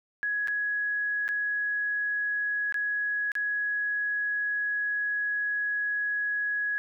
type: tone with dropouts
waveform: sine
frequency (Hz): 1673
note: G#6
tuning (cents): +12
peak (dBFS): -26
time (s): 0.23-6.78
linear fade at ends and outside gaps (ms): 0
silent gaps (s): 0.474-0.482 / 1.28-1.289 / 2.724-2.743 / 3.318-3.353
effects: none